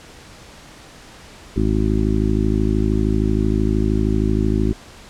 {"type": "harmonic tone", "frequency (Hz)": 53, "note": "G#1", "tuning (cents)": 36, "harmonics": [1, 2, 3, 4, 5, 6, 7], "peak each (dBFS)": [-20, -22, -27, -22, -25, -24, -25], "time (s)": [1.56, 4.73], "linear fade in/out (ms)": 5, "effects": ["pink hiss -42 dBFS RMS until 5.09 s", "low-pass 8000 Hz 12 dB/octave"]}